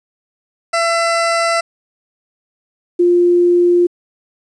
20% pulse / sine tone pair in turn, 672 / 350.9 Hz, E5 / F4, +33 / +8 cents, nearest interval major seventh, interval 1125 cents, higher first, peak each -8 dBFS, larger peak neither, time 0.73-1.61 / 2.99-3.87 s, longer neither, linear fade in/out 10 ms, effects resampled to 22050 Hz + 8-bit

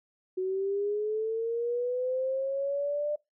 sine linear sweep, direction up, 368.8 to 598 Hz, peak -27 dBFS, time 0.37-3.16 s, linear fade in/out 10 ms, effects noise-tail reverb RT60 0.2 s tail -22 dB re dry

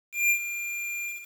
square tone with ADSR envelope, 2394 Hz, D7, 33 cents sharp, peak -19 dBFS, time 0.12-1.28 s, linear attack 180 ms, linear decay 82 ms, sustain -12 dB, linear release 220 ms, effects 8-bit

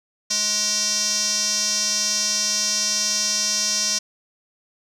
square tone with band-pass filter, 210.5 Hz, G#3, 24 cents sharp, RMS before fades -22 dBFS, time 0.3-3.99 s, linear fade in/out 10 ms, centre 5600 Hz, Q 6.1, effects none

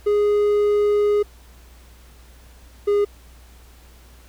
triangle tone pair in turn, 414.1 / 409.3 Hz, G#4 / G#4, -5 / -25 cents, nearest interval unison, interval 20 cents, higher first, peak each -13 / -13 dBFS, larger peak neither, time 0.06-1.23 / 2.87-3.05 s, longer first, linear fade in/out 10 ms, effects added 60 Hz sine -45 dBFS peak until 4.28 s + pink hiss -52 dBFS RMS until 4.28 s

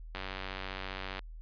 click train, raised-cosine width 0.3 ms, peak -22 dBFS, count 100, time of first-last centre 0.15-1.192 s, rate 95 Hz, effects added 40 Hz sine -43 dBFS peak until 1.41 s + resampled to 11025 Hz

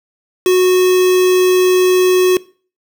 triangle tone with quantisation, 367.4 Hz, F#4, 12 cents flat, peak -6 dBFS, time 0.46-2.37 s, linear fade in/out 2 ms, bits 3, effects noise-tail reverb RT60 0.4 s tail -21 dB re dry

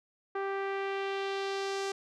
sawtooth tone with low-pass filter sweep, 392 Hz, G4, in tune, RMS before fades -34 dBFS, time 0.35-1.92 s, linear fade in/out 5 ms, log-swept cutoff 1500 to 6700 Hz, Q 1.4, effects none

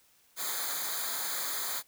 white noise with comb filter, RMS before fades -34 dBFS, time 0.36-1.83 s, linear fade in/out 50 ms, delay 0.36 ms, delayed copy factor -1, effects white hiss -65 dBFS RMS until 1.87 s

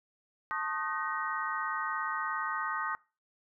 sine tone cluster, 884 / 1082 / 1239 / 1524 / 1879 Hz, A5 / C#6 / D#6 / G6 / A#6, +8 / -42 / -8 / -49 / +13 cents, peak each -40 / -39 / -35 / -38 / -40 dBFS, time 0.51-2.95 s, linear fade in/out 0 ms, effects noise-tail reverb RT60 0.3 s tail -21 dB re dry

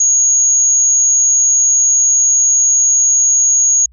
sine tone, 6645 Hz, G#8, in tune, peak -8 dBFS, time 0-3.86 s, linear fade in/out 5 ms, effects added 60 Hz sine -42 dBFS peak until 3.92 s

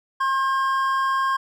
triangle tone pair together, 1071 / 1604.7 Hz, C6 / G6, +40 / +40 cents, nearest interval perfect fifth, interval 700 cents, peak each -18 / -25 dBFS, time 0.2-1.37 s, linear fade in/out 10 ms, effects none

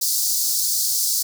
pink high-pass noise, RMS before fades -21 dBFS, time 0.01-1.23 s, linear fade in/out 10 ms, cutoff 4500 Hz, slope 48 dB/octave, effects none

